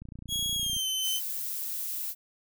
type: click train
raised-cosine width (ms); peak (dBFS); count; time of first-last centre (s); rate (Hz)
5; -30; 23; 0.02-0.766; 29.5
type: tone with pitch glide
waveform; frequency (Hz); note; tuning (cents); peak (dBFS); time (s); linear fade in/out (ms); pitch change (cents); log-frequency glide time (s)
sawtooth; 3320 to 3062; G#7 to G7; -1 to -41; -25; 0.28-1.21; 50; -140; 0.55-0.87
type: noise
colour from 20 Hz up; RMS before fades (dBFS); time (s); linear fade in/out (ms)
violet; -34; 1.01-2.15; 50
effects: none